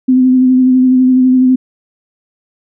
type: tone with vibrato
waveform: sine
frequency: 256.1 Hz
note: C4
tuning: 37 cents flat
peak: -5 dBFS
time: 0.08-1.56 s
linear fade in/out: 10 ms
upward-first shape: sine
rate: 12 Hz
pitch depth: 21 cents each way
effects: none